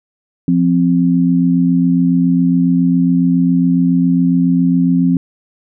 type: tone pair together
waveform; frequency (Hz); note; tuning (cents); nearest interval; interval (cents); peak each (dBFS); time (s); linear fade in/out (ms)
sine; 174.35 / 261.6; F3 / C4; -3 / 0; perfect fifth; 703; -12; 0.48-5.17; 2
effects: none